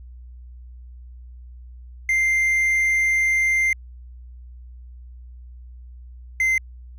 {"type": "tone pair in turn", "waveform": "triangle", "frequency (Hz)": [2093, 2075], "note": ["C7", "C7"], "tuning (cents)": [0, -15], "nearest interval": "unison", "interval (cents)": 15, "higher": "first", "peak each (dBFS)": -15, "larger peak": "neither", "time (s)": [[2.09, 3.73], [6.4, 6.58]], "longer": "first", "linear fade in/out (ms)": 2, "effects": ["added 61 Hz sine -38 dBFS peak until 6.98 s"]}